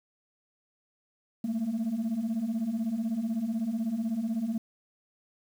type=beating tone pair; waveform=sine; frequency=213.4 / 229.4 Hz; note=G#3 / A#3; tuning=+47 / -28 cents; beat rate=16 Hz; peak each=-31 / -27 dBFS; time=1.44-4.58 s; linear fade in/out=5 ms; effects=tanh soft clip ceiling -25 dBFS + 9-bit